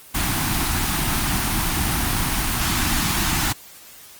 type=band-stop noise; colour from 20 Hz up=pink; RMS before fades=-21 dBFS; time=0.14-3.53 s; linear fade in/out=10 ms; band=340 to 730 Hz; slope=48 dB/octave; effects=white hiss -44 dBFS RMS until 4.19 s + Opus 24 kbps